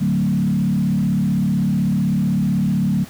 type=tone with frequency modulation; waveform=sine; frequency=187.8 Hz; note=F#3; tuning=26 cents sharp; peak=-15 dBFS; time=0-3.05 s; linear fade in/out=20 ms; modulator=35.8 Hz; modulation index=1.3; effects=pink hiss -41 dBFS RMS until 3.09 s